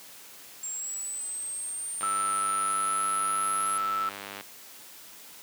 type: linear sweep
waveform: sine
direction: up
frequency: 7440 to 10950 Hz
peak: -32 dBFS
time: 0.63-3.78 s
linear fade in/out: 5 ms
type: click train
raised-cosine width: 0.3 ms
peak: -22 dBFS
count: 240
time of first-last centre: 2.01-4.41 s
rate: 99.6 Hz
type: tone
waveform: sine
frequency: 1318.5 Hz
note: E6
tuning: in tune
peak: -26 dBFS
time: 2.03-4.09 s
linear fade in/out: 0 ms
effects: white hiss -48 dBFS RMS until 5.42 s + high-pass 150 Hz 12 dB/octave